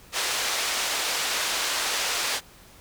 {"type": "band-pass noise", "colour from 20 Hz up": "white", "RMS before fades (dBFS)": -27, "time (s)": [0.12, 2.41], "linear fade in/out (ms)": 50, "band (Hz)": [490, 5900], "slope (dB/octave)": 12, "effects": ["pink hiss -51 dBFS RMS until 2.8 s"]}